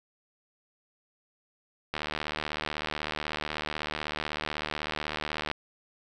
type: click train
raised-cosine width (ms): 0.3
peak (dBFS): -15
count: 273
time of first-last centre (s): 1.94-5.514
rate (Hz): 76.1
effects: none